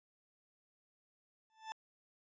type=tone with exponential growth; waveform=40% pulse; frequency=880 Hz; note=A5; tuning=in tune; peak=-37 dBFS; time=1.5-1.72 s; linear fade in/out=0 ms; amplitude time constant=46 ms; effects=resampled to 16000 Hz